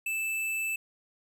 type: tone with hard clipping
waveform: sine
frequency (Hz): 2637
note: E7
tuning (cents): 0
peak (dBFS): -30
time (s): 0.06-0.76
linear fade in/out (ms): 5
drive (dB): 16
effects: none